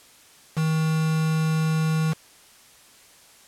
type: tone with quantisation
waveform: triangle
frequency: 158.5 Hz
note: D#3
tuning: 32 cents sharp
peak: -18 dBFS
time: 0.56-2.14 s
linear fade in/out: 20 ms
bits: 5
effects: white hiss -52 dBFS RMS until 3.47 s + low-pass 11000 Hz 12 dB/octave